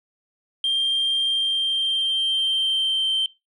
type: tone with pitch glide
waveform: sine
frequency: 3183 to 3121 Hz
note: G7 to G7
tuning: +26 to -8 cents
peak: -17 dBFS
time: 0.64-3.26 s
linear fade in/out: 2 ms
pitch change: -34 cents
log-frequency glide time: 1.24-3.14 s
effects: noise-tail reverb RT60 0.2 s tail -19 dB re dry + tanh soft clip ceiling -17 dBFS